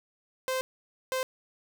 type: tone bursts at uneven times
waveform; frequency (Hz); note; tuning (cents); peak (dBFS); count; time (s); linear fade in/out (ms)
sawtooth; 519; C5; -14; -24; 2; 0.48-0.61 / 1.12-1.23; 0
effects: none